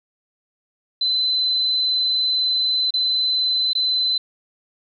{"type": "tone with dropouts", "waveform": "sine", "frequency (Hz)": 4039, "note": "B7", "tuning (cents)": 38, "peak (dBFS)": -17, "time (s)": [1.01, 4.18], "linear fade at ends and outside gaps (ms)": 5, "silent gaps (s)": [[2.907, 2.938], [3.733, 3.751]], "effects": []}